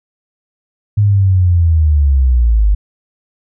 sine linear sweep, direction down, 105.2 to 48.77 Hz, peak -7 dBFS, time 0.97-2.75 s, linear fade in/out 10 ms, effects none

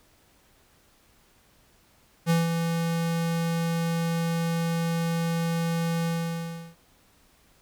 square tone with ADSR envelope, 166.8 Hz, E3, 21 cents sharp, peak -19 dBFS, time 2.26-6.76 s, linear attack 42 ms, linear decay 170 ms, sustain -6 dB, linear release 700 ms, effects pink hiss -61 dBFS RMS until 7.61 s

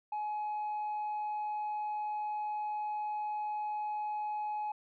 sine tone, 844 Hz, G#5, 28 cents sharp, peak -31 dBFS, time 0.12-4.72 s, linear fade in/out 5 ms, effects tanh soft clip ceiling -32 dBFS

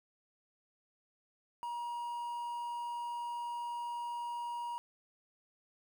triangle tone with quantisation, 952 Hz, A#5, 36 cents sharp, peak -35 dBFS, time 1.63-4.78 s, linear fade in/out 0 ms, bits 10, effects none

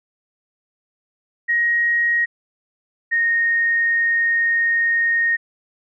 sine tone pair in turn, 1884 / 1854.8 Hz, A#6 / A#6, +18 / -9 cents, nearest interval unison, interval 27 cents, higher first, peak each -15 / -15 dBFS, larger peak neither, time 1.48-2.26 / 3.11-5.37 s, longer second, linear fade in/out 20 ms, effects none

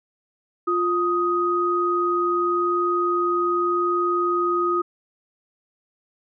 sine tone pair together, 350.7 / 1249.8 Hz, F4 / D#6, +7 / +7 cents, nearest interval octave + minor seventh, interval 2200 cents, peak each -22 / -21 dBFS, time 0.67-4.82 s, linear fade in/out 10 ms, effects none

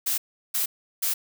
blue noise bursts, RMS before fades -25 dBFS, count 3, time 0.06-1.14 s, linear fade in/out 10 ms, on 120 ms, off 360 ms, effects none

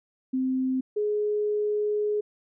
sine tone pair in turn, 259.9 / 419.1 Hz, C4 / G#4, -11 / +16 cents, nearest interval minor sixth, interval 827 cents, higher second, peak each -23 dBFS, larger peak neither, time 0.33-0.81 / 0.96-2.21 s, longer second, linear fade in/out 10 ms, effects none

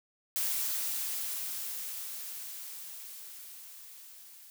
blue noise with level ramp, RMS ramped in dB -31 to -53 dBFS, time 0.36-4.5 s, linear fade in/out 0 ms, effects none

